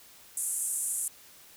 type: band-pass noise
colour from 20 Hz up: pink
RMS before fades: -32 dBFS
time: 0.37-1.08 s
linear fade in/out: 2 ms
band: 7900 to 11000 Hz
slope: 48 dB/octave
effects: white hiss -54 dBFS RMS until 1.56 s